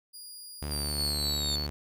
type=tone; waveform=20% pulse; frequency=4853 Hz; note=D#8; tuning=44 cents flat; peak=-37 dBFS; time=0.13-1.14 s; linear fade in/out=20 ms
type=tone with vibrato; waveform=sawtooth; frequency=73.2 Hz; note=D2; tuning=5 cents flat; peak=-29 dBFS; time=0.62-1.7 s; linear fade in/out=0 ms; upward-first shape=triangle; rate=4.3 Hz; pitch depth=18 cents each way
type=linear sweep; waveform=25% pulse; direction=down; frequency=4776 to 3600 Hz; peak=-28 dBFS; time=0.71-1.56 s; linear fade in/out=5 ms
type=tone with tremolo; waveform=triangle; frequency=4438 Hz; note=C#8; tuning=1 cent sharp; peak=-28 dBFS; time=0.98-1.67 s; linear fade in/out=10 ms; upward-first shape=sine; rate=4.1 Hz; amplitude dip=40%
effects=none